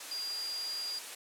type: tone in noise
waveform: sine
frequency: 4814 Hz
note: D8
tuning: 42 cents sharp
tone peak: -35 dBFS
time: 0.11-0.99 s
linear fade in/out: 5 ms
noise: white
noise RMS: -43 dBFS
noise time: 0-1.15 s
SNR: +5 dB
effects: high-pass 400 Hz 12 dB/octave + low-pass 11000 Hz 12 dB/octave